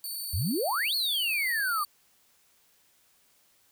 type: tone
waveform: 10% pulse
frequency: 4511 Hz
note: C#8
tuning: 29 cents sharp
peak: -27 dBFS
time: 0.04-1.85 s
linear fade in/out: 2 ms
type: exponential two-way sweep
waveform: sine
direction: up then down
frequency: 72 to 4449 to 1167 Hz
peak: -26 dBFS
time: 0.33-1.84 s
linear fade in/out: 10 ms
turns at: 0.95 s
effects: white hiss -65 dBFS RMS until 3.71 s